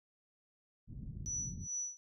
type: low-pass noise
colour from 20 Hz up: white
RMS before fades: -45 dBFS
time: 0.87-1.68 s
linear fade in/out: 50 ms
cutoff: 180 Hz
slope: 24 dB/octave
type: tone with tremolo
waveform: sine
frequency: 5920 Hz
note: F#8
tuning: in tune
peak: -35 dBFS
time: 1.26-1.97 s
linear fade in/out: 0 ms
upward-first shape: sine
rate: 2.4 Hz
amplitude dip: 95%
effects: none